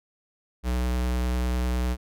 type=tone with vibrato; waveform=square; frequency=61.74 Hz; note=B1; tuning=in tune; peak=-24 dBFS; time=0.63-1.97 s; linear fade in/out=50 ms; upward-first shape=sine; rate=10 Hz; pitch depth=12 cents each way; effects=none